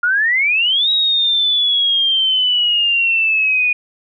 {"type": "exponential two-way sweep", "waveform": "sine", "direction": "up then down", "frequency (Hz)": [1396.9, 3831, 2454], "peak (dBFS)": -12, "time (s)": [0.03, 3.73], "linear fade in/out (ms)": 5, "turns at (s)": 0.9, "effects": []}